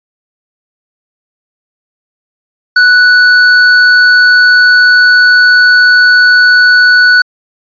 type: tone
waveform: square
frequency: 1481 Hz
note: F#6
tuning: 1 cent sharp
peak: -3 dBFS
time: 2.76-7.22 s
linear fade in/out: 5 ms
effects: resampled to 11025 Hz